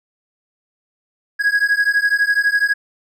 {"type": "beating tone pair", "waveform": "triangle", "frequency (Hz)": [1650, 1662], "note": ["G#6", "G#6"], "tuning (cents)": [-12, 1], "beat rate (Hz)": 12, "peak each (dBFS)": -15, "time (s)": [1.39, 2.74], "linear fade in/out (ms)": 20, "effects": []}